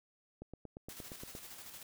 click train, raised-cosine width 2 ms, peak -33 dBFS, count 9, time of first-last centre 0.42-1.351 s, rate 8.59 Hz
white noise with tremolo, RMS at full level -49 dBFS, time 0.89-1.83 s, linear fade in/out 2 ms, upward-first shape square, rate 13 Hz, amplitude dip 40%
effects none

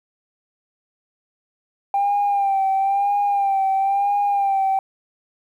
sine tone with vibrato, 793 Hz, G5, 20 cents sharp, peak -15 dBFS, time 1.94-4.79 s, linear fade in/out 2 ms, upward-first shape sine, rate 1 Hz, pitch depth 46 cents each way, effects tanh soft clip ceiling -13 dBFS + 9-bit

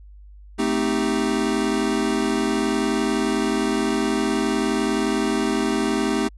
square chord, A half-diminished seventh, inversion none, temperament equal with one note detuned, 220 / 259.4 / 311.1 / 392 Hz, A3 / C4 / Eb4 / G4, 0 / -15 / 0 / 0 cents, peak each -26 dBFS, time 0.58-6.29 s, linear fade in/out 20 ms, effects added 50 Hz sine -41 dBFS peak until 6.37 s + resampled to 24000 Hz

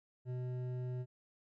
triangle tone with hard clipping, 125.6 Hz, B2, 30 cents sharp, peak -39 dBFS, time 0.25-1.06 s, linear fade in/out 50 ms, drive 13 dB, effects none

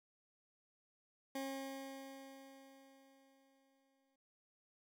20% pulse tone with exponential decay, 270.3 Hz, C#4, 44 cents flat, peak -35 dBFS, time 1.35-4.16 s, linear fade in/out 5 ms, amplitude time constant 610 ms, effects none

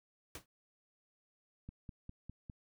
pink noise with exponential decay, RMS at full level -41 dBFS, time 0.35-0.46 s, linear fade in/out 2 ms, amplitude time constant 22 ms
click train, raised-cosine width 5 ms, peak -34 dBFS, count 5, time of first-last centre 1.69-2.498 s, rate 4.95 Hz
effects none

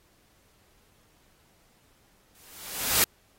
white noise with exponential growth, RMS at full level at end -19 dBFS, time 2.35-3.04 s, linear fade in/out 1 ms, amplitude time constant 150 ms, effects pink hiss -64 dBFS RMS until 3.38 s + AAC 48 kbps

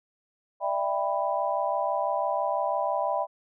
sine chord, E minor seventh, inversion third, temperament just, 593.3 / 659.3 / 791.1 / 988.9 Hz, D5 / E5 / G5 / B5, +18 / 0 / +16 / +2 cents, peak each -30 dBFS, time 0.6-3.27 s, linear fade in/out 50 ms, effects none

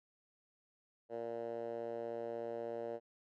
10% pulse tone with band-pass filter, 116.54 Hz, A#2, in tune, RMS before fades -42 dBFS, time 1.09-3 s, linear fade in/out 50 ms, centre 530 Hz, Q 3, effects none

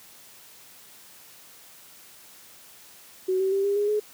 sine tone with pitch steps, 373.6 / 382.8 / 392.2 / 401.8 / 411.7 / 421.8 Hz, F#4 / G4 / G4 / G4 / G#4 / G#4, +17 / -41 / +1 / +43 / -15 / +27 cents, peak -21 dBFS, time 3.28-4 s, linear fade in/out 10 ms, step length 120 ms, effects white hiss -50 dBFS RMS until 4.13 s + high-pass 80 Hz 12 dB/octave

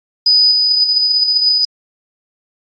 sine tone with level steps, 4978 Hz, D#8, in tune, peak -7 / -10 dBFS, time 0.26-1.65 s, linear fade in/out 5 ms, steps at 0.51 s, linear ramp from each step 10 ms, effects AAC 32 kbps

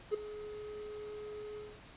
triangle tone with ADSR envelope, 421.9 Hz, G#4, 27 cents sharp, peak -24 dBFS, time 0.11-1.79 s, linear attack 32 ms, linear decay 7 ms, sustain -16 dB, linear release 210 ms, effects pink hiss -55 dBFS RMS until 1.96 s + resampled to 8000 Hz

